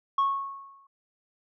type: tone with exponential decay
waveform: sine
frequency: 1100 Hz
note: C#6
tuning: 14 cents flat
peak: -17 dBFS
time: 0.18-0.87 s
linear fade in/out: 5 ms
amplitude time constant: 150 ms
effects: tanh soft clip ceiling -19 dBFS